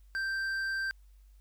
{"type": "tone with hard clipping", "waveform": "sine", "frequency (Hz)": 1568, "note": "G6", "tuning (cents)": 0, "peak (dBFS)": -32, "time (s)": [0.15, 0.91], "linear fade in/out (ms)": 0, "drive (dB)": 6, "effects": ["added 49 Hz sine -54 dBFS peak until 1.4 s", "white hiss -74 dBFS RMS until 1.4 s"]}